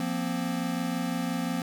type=chord; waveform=square; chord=F suspended fourth; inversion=none; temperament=equal with one note detuned; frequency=174.61 / 235.8 / 261.6 Hz; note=F3 / Bb3 / C4; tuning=0 / +20 / 0 cents; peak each=-33 dBFS; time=0-1.62 s; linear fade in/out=2 ms; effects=none